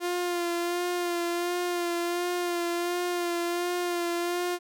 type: tone with vibrato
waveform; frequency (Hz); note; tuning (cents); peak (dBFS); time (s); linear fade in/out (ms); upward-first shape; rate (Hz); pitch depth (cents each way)
sawtooth; 349.2; F4; 0; -23; 0-4.59; 50; sine; 1.4; 28
effects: none